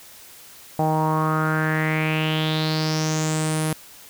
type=tone with low-pass filter sweep; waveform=sawtooth; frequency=156.5 Hz; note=D#3; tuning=10 cents sharp; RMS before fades=-22 dBFS; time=0.79-3.73 s; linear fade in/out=0 ms; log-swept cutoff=760 to 11000 Hz; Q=5.5; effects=white hiss -45 dBFS RMS until 4.09 s